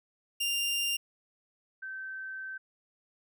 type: tone pair in turn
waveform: sawtooth / sine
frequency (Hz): 2794 / 1545.6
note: F7 / G6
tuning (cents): 0 / -25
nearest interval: minor seventh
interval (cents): 1025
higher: first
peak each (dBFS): -25 / -37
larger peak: first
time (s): 0.4-0.97 / 1.82-2.58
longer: second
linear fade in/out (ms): 10
effects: none